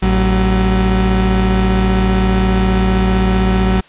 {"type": "tone pair together", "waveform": "35% pulse", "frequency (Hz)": [55.95, 188.2], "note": ["A1", "F#3"], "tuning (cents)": [30, 30], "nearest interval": "octave + major sixth", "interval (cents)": 2100, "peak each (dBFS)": -12, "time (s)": [0.02, 3.81], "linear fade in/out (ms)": 10, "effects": ["white hiss -44 dBFS RMS until 3.88 s", "resampled to 8000 Hz"]}